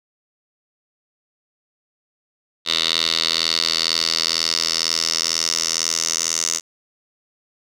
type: tone with band-pass filter sweep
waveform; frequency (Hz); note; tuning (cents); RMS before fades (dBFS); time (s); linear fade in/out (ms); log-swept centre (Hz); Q
10% pulse; 82.1; E2; -6; -21; 2.65-6.61; 50; 3900 to 6400; 4.7
effects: none